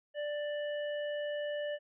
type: harmonic tone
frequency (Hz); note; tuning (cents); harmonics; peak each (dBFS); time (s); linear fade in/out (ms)
589; D5; +5; 1 / 3 / 5; -34 / -44 / -48; 0.14-1.79; 50
effects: none